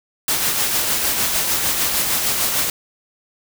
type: noise with tremolo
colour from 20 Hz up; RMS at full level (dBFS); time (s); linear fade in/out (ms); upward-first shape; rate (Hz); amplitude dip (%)
white; -18; 0.28-2.7; 2; sine; 6.6; 35
effects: none